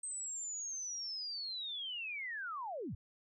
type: linear sweep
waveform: sine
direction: down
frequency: 8330 to 66.4 Hz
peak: -39 dBFS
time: 0.03-2.95 s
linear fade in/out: 5 ms
effects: none